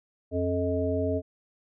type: harmonic tone with a mistuned harmonic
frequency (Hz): 89.8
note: F2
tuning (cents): +49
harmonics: 1 / 3 / 5 / 7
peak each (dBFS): -30 / -30 / -30 / -30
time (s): 0.31-1.22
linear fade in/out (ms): 50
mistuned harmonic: 5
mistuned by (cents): -52
effects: none